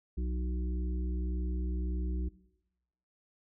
harmonic tone, 61.74 Hz, B1, in tune, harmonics 1 / 3 / 5 / 6, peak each -31 / -41 / -45 / -47 dBFS, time 0.17-2.29 s, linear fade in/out 10 ms, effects noise-tail reverb RT60 0.9 s tail -19 dB re dry

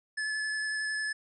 square tone with vibrato, 1724 Hz, A6, 36 cents flat, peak -31 dBFS, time 0.17-1.13 s, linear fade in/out 10 ms, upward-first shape square, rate 11 Hz, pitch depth 8 cents each way, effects resampled to 24000 Hz

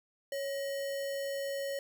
sine tone with sample-and-hold, 554.4 Hz, C#5, in tune, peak -33 dBFS, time 0.32-1.79 s, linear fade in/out 2 ms, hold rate 2450 Hz, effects none

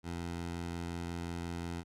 15% pulse tone, 85.6 Hz, F2, 34 cents flat, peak -31 dBFS, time 0.03-1.84 s, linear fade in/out 50 ms, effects low-pass 10000 Hz 12 dB/octave

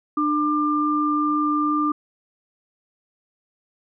sine tone pair together, 299.6 / 1193.9 Hz, D4 / D6, +35 / +28 cents, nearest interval 2 octaves, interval 2393 cents, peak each -21 dBFS, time 0.17-1.92 s, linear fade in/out 5 ms, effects none

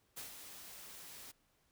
white noise with ADSR envelope, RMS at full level -45 dBFS, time 0.16-1.32 s, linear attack 19 ms, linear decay 120 ms, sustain -7 dB, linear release 15 ms, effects pink hiss -75 dBFS RMS until 1.71 s

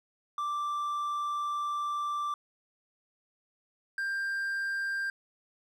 triangle tone pair in turn, 1174.7 / 1589 Hz, D6 / G6, 0 / +23 cents, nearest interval perfect fourth, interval 523 cents, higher second, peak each -28 dBFS, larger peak neither, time 0.38-2.34 / 3.98-5.1 s, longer first, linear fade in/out 2 ms, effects none

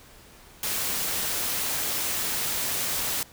white noise, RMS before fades -28 dBFS, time 0.63-3.23 s, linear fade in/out 2 ms, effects pink hiss -51 dBFS RMS until 3.32 s

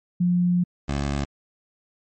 sine / 15% pulse tone pair in turn, 177.2 / 70.61 Hz, F3 / C#2, +25 / +33 cents, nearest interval octave + major third, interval 1592 cents, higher first, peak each -17 dBFS, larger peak neither, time 0.2-0.64 / 0.88-1.25 s, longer first, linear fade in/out 10 ms, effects MP3 32 kbps

